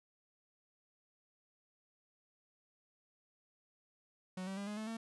45% pulse tone with pitch steps, 185 / 192.63 / 200.6 / 208.9 / 217.5 / 226.4 Hz, F#3 / G3 / G3 / G#3 / A3 / A3, 0 / -30 / +40 / +10 / -20 / +50 cents, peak -40 dBFS, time 4.37-4.97 s, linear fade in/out 5 ms, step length 100 ms, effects resampled to 24000 Hz

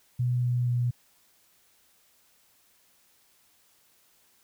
sine tone with pitch steps, 123.47 / 122.69 / 121.91 Hz, B2 / B2 / B2, 0 / -11 / -22 cents, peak -23 dBFS, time 0.19-0.91 s, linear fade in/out 10 ms, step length 240 ms, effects white hiss -64 dBFS RMS until 4.43 s

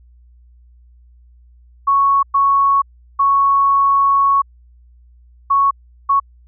sine tone bursts at uneven times, 1108.7 Hz, C#6, in tune, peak -10 dBFS, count 5, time 1.87-2.23 / 2.34-2.82 / 3.19-4.42 / 5.5-5.71 / 6.09-6.2 s, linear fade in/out 10 ms, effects added 60 Hz sine -44 dBFS peak until 6.47 s

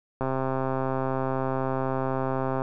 click train, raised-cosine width 1 ms, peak -14 dBFS, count 319, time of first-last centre 0.21-2.619 s, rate 132 Hz, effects none

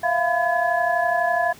sine tone cluster, 670 / 702 / 1006 / 1705 Hz, E5 / F5 / B5 / G#6, +28 / +9 / +32 / +45 cents, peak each -24 / -21 / -28 / -24 dBFS, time 0.03-1.53 s, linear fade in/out 10 ms, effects pink hiss -46 dBFS RMS until 1.59 s + high-pass 80 Hz 12 dB/octave

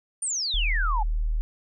sine exponential sweep, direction down, 9397 to 807 Hz, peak -25 dBFS, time 0.22-1.03 s, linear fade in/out 5 ms
sine tone, 38.89 Hz, D#1, in tune, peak -22 dBFS, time 0.54-1.41 s, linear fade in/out 0 ms
effects none

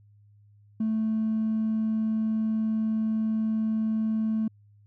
sine tone with hard clipping, 219.7 Hz, A3, 2 cents flat, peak -24 dBFS, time 0.8-4.48 s, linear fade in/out 5 ms, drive 1 dB, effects added 103 Hz sine -54 dBFS peak until 4.86 s

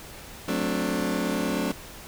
30% pulse chord, D dominant seventh, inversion first, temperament just, 183.54 / 220.2 / 264.3 / 293.7 Hz, F#3 / A3 / C4 / D4, -14 / +2 / +18 / 0 cents, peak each -28 dBFS, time 0.48-1.72 s, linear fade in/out 5 ms, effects pink hiss -43 dBFS RMS until 2.07 s

